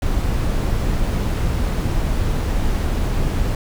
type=noise; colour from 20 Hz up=brown; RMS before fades=-19 dBFS; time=0.02-3.55 s; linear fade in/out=2 ms; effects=none